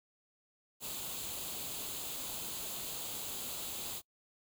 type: noise with comb filter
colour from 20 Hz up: white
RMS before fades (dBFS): -41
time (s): 0.8-4.02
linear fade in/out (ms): 50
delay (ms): 0.27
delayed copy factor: +0.6
effects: noise-tail reverb RT60 0.1 s tail -25 dB re dry